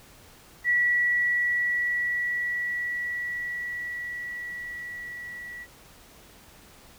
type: tone with level ramp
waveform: sine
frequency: 1942 Hz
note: B6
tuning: 30 cents flat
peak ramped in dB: -19 to -37 dBFS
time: 0.64-5.67 s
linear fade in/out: 50 ms
effects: pink hiss -52 dBFS RMS until 6.98 s